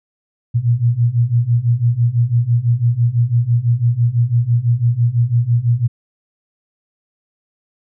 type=beating tone pair; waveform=sine; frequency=115.9 / 121.9 Hz; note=A#2 / B2; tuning=-10 / -22 cents; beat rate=6 Hz; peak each=-16 / -14 dBFS; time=0.54-5.88 s; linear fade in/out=20 ms; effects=none